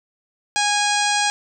harmonic tone, 824 Hz, G#5, 14 cents flat, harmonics 1 / 2 / 3 / 4 / 5 / 6 / 7 / 8 / 9 / 10, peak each -21 / -24 / -26 / -27 / -28 / -29 / -29 / -30 / -31 / -31 dBFS, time 0.56-1.3 s, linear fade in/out 0 ms, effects none

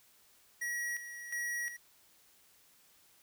square tone with tremolo, 1913 Hz, A#6, 44 cents sharp, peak -35 dBFS, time 0.61-1.77 s, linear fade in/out 10 ms, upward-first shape square, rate 1.4 Hz, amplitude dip 65%, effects white hiss -65 dBFS RMS until 3.22 s

